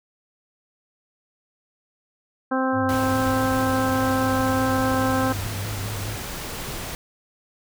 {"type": "harmonic tone", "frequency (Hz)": 261.6, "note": "C4", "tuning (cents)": 0, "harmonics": [1, 2, 3, 4, 5, 6], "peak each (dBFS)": [-23, -26, -28, -29, -30, -31], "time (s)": [2.51, 5.33], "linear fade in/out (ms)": 10}
{"type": "tone with vibrato", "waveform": "sine", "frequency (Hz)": 102.3, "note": "G#2", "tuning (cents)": -26, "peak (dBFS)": -28, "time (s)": [2.72, 6.18], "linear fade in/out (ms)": 50, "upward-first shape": "square", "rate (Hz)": 4.8, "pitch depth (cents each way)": 63}
{"type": "noise", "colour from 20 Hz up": "pink", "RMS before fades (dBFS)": -32, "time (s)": [2.89, 6.95], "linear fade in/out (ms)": 0}
{"effects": []}